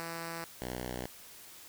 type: tone pair in turn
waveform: 5% pulse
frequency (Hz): 166.4 / 62.11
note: E3 / B1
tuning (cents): +17 / +10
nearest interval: octave + perfect fourth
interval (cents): 1707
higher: first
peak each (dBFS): -27 / -26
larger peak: second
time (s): 0-0.44 / 0.62-1.06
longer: neither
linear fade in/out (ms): 0
effects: white hiss -52 dBFS RMS until 1.68 s